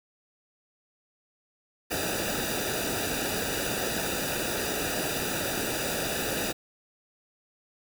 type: noise with comb filter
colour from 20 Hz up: pink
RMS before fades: -30 dBFS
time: 1.9-6.53 s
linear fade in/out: 20 ms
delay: 0.93 ms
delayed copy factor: -0.8
effects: none